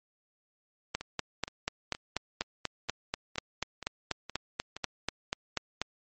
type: two click trains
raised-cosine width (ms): 0.2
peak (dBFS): -12 / -22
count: 21 / 9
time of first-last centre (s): 0.95-5.816 / 1.01-4.766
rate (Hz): 4.11 / 2.13
effects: MP3 32 kbps